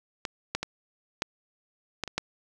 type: clicks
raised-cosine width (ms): 0.2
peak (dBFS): -13 / -10 / -14 / -9 / -12 / -19 / -10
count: 7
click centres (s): 0.252 / 0.55 / 0.63 / 1.221 / 2.037 / 2.077 / 2.18
effects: none